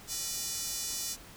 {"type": "tone with high-pass filter", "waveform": "square", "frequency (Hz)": 269.7, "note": "C#4", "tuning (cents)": -47, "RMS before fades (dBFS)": -36, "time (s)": [0.07, 1.17], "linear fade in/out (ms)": 50, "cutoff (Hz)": 5800, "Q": 1.6, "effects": ["pink hiss -51 dBFS RMS until 1.36 s"]}